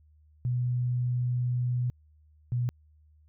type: tone pair in turn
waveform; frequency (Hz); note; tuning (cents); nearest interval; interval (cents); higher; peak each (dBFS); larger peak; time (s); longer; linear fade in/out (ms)
sine; 123.47 / 122.05; B2 / B2; 0 / -20; unison; 20; first; -25; neither; 0.45-1.9 / 2.52-2.69; first; 0
effects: added 76 Hz sine -57 dBFS peak until 3.28 s